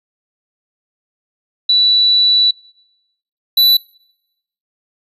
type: tone pair in turn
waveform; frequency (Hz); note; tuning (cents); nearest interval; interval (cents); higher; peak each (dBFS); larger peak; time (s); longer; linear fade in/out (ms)
sine / square; 3951 / 3966; B7 / B7; 0 / +7; unison; 7; second; -8; neither; 1.69-2.51 / 3.57-3.77; first; 5
effects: noise-tail reverb RT60 0.9 s tail -25 dB re dry + resampled to 32000 Hz